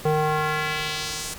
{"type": "tone with band-pass filter sweep", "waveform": "square", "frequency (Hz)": 153.7, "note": "D#3", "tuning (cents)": -21, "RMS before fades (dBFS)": -25, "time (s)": [0.05, 1.34], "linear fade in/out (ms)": 5, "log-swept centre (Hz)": [540, 8900], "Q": 1.2, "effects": ["pink hiss -40 dBFS RMS until 1.38 s"]}